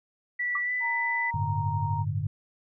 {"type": "tone with pitch glide", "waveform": "sine", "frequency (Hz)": [1958, 1992.2], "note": ["B6", "B6"], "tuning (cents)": [-15, 15], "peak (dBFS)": -26, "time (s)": [0.39, 1.31], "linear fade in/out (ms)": 10, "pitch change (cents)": 30, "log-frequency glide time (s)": [0.64, 0.72]}
{"type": "tone with exponential decay", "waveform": "sine", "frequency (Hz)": 1172, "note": "D6", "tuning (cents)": -4, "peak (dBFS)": -25, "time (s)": [0.55, 0.63], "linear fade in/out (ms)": 5, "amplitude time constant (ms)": 16}
{"type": "tone", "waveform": "sine", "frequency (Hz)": 932.3, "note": "A#5", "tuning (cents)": 0, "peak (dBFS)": -30, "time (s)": [0.8, 2.05], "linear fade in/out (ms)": 50}
{"type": "chord", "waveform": "sine", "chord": "G suspended second", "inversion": "none", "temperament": "equal", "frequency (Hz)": [98, 110, 146.83], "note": ["G2", "A2", "D3"], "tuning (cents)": [0, 0, 0], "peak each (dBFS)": [-30, -31, -31], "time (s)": [1.34, 2.27], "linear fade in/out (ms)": 5}
{"effects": []}